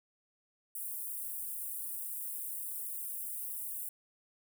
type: high-pass noise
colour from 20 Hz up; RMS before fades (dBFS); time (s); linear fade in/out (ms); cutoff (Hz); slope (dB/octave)
white; -40; 0.75-3.89; 2; 8900; 48
effects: none